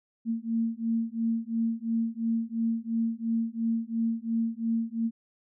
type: beating tone pair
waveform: sine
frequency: 226.6 / 229.5 Hz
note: A#3 / A#3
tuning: -49 / -27 cents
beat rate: 2.9 Hz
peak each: -29 dBFS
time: 0.25-5.11 s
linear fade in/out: 50 ms
effects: none